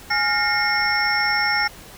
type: tone cluster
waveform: sine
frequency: 833 / 1402 / 1831 / 2158 / 5420 Hz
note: G#5 / F6 / A#6 / C#7 / E8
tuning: +5 / +6 / -32 / -47 / +47 cents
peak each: -24 dBFS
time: 0.1-1.68 s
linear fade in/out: 10 ms
effects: pink hiss -42 dBFS RMS until 1.97 s